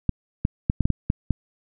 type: clicks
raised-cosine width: 5 ms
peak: -7 dBFS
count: 8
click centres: 0.093 / 0.451 / 0.699 / 0.807 / 0.855 / 0.903 / 1.101 / 1.307 s
effects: none